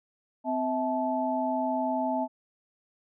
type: tone cluster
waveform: sine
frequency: 257.3 / 650 / 869 Hz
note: C4 / E5 / A5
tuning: -29 / -24 / -22 cents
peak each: -30 dBFS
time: 0.44-2.28 s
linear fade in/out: 50 ms
effects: none